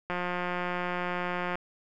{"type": "click train", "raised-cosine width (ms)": 0.5, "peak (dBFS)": -17, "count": 260, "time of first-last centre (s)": [0.1, 1.555], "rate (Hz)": 178, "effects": []}